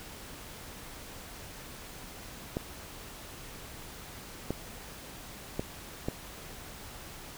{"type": "clicks", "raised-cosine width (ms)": 2, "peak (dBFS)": -17, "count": 4, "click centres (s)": [2.569, 4.506, 5.595, 6.085], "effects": ["pink hiss -46 dBFS RMS until 7.37 s"]}